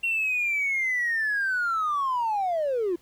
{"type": "linear sweep", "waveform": "triangle", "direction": "down", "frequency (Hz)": [2749, 329.6], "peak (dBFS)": -20, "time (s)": [0.03, 2.96], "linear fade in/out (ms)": 10, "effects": ["tanh soft clip ceiling -20 dBFS", "pink hiss -60 dBFS RMS until 3.01 s"]}